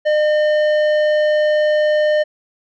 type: tone with tanh clipping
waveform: triangle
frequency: 606 Hz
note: D#5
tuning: 46 cents flat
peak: -14 dBFS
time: 0.05-2.24 s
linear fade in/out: 20 ms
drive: 15 dB
effects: none